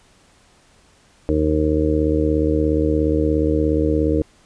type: harmonic tone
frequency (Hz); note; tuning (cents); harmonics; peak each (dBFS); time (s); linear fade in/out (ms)
77; D#2; -17; 1 / 2 / 3 / 4 / 5 / 6 / 7; -21 / -27 / -31 / -19 / -29 / -21 / -27; 1.29-4.22; 0
effects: pink hiss -54 dBFS RMS until 4.45 s + resampled to 22050 Hz